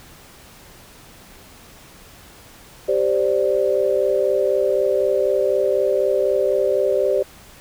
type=chord; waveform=sine; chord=G suspended fourth; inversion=none; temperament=equal; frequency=392 / 523.3 / 587.3 Hz; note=G4 / C5 / D5; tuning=0 / 0 / 0 cents; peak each=-20 dBFS; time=2.88-7.23 s; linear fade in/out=10 ms; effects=pink hiss -45 dBFS RMS until 7.6 s